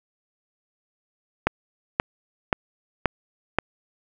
click train, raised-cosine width 0.5 ms, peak -3 dBFS, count 5, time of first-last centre 1.47-3.586 s, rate 1.89 Hz, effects none

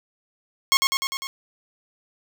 10% pulse tone with echo, 1087 Hz, C#6, 34 cents flat, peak -6 dBFS, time 0.72-0.77 s, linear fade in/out 0 ms, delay 100 ms, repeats 5, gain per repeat -3 dB, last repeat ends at 1.27 s, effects none

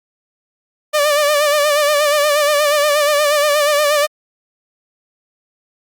sawtooth tone with vibrato, 590 Hz, D5, 8 cents sharp, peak -8 dBFS, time 0.93-4.07 s, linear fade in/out 20 ms, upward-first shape sine, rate 8.4 Hz, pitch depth 57 cents each way, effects Opus 48 kbps

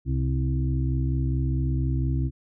harmonic tone with a mistuned harmonic, 65.41 Hz, C2, in tune, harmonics 1 / 2 / 4 / 5, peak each -25 / -25 / -33 / -35 dBFS, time 0.05-2.31 s, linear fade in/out 50 ms, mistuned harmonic 1, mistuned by +25 cents, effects none

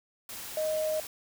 sine tone in noise, 622.3 Hz, D#5, in tune, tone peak -27 dBFS, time 0.57-1 s, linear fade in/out 2 ms, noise white, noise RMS -41 dBFS, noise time 0.29-1.07 s, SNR +11 dB, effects none

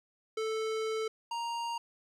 square tone pair in turn, 440 / 934.6 Hz, A4 / A#5, 0 / +4 cents, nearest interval octave + minor second, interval 1304 cents, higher second, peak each -32 / -34 dBFS, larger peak first, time 0.37-1.08 / 1.31-1.78 s, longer first, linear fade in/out 5 ms, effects low-pass 7000 Hz 12 dB/octave + 12-bit

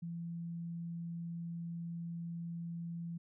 sine tone, 169.1 Hz, E3, 44 cents sharp, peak -39 dBFS, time 0.02-3.18 s, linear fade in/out 10 ms, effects none

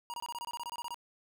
square tone bursts, 952 Hz, A#5, 36 cents sharp, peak -38 dBFS, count 14, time 0.1-0.944 s, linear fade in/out 0 ms, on 38 ms, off 24 ms, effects none

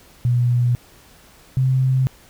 sine tone pair in turn, 121.9 / 130.75 Hz, B2 / C3, -22 / -1 cents, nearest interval minor second, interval 121 cents, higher second, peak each -14 dBFS, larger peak neither, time 0.25-0.75 / 1.57-2.07 s, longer neither, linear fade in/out 0 ms, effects pink hiss -49 dBFS RMS until 2.29 s

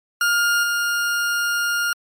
40% pulse tone with level steps, 1412 Hz, F6, 19 cents sharp, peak -15 / -18 dBFS, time 0.21-1.93 s, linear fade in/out 2 ms, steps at 0.63 s, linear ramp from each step 5 ms, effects MP3 64 kbps

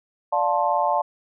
sine chord, D minor seventh, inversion none, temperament just, 587.3 / 704.8 / 881 / 1057.2 Hz, D5 / F5 / A5 / C6, 0 / +16 / +2 / +18 cents, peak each -25 / -24 / -22 / -26 dBFS, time 0.32-1.02 s, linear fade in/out 10 ms, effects none

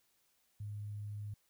sine tone with sample-and-hold, 103.83 Hz, G#2, in tune, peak -40 dBFS, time 0.6-1.34 s, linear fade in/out 5 ms, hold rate 11025 Hz, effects white hiss -75 dBFS RMS until 1.49 s

